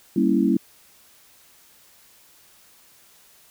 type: chord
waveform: sine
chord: G diminished seventh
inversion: none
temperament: equal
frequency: 196 / 233.1 / 277.2 / 329.6 Hz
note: G3 / Bb3 / Db4 / Fb4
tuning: 0 / 0 / 0 / 0 cents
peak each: -22 dBFS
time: 0.16-0.57 s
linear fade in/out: 5 ms
effects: white hiss -54 dBFS RMS until 3.5 s